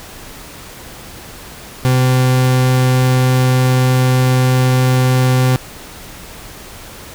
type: tone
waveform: 40% pulse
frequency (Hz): 128.1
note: C3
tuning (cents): -36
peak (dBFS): -9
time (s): 1.85-5.56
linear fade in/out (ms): 0
effects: pink hiss -34 dBFS RMS until 7.14 s